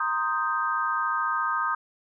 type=chord; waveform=sine; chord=C minor seventh; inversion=third; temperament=equal; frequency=932.3 / 1046.5 / 1244.5 / 1568 Hz; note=Bb5 / C6 / Eb6 / G6; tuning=0 / 0 / 0 / 0 cents; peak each=-32 / -32 / -26 / -30 dBFS; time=0-1.75 s; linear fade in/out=5 ms; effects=none